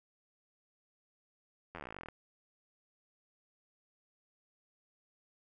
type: slowing click train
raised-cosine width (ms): 0.5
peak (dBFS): -29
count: 20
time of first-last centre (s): 1.75-2.086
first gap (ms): 11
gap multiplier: 1.05
effects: none